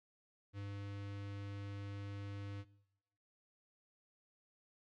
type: tone with notch filter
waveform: square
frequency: 100.4 Hz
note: G2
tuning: 42 cents sharp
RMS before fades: -45 dBFS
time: 0.53-2.65 s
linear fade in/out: 50 ms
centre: 780 Hz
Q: 1.7
effects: noise-tail reverb RT60 0.9 s tail -21 dB re dry + low-pass 4000 Hz 12 dB/octave